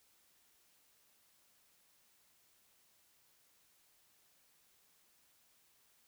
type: silence
effects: white hiss -71 dBFS RMS until 6.07 s